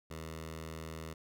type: tone with notch filter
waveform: 10% pulse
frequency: 80 Hz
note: D#2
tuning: 49 cents sharp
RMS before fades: -44 dBFS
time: 0.1-1.14 s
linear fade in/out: 10 ms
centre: 280 Hz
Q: 1.9
effects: none